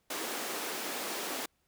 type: high-pass noise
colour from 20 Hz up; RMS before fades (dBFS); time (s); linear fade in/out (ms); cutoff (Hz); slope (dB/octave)
pink; -37; 0.1-1.46; 5; 270; 24
effects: pink hiss -75 dBFS RMS until 1.67 s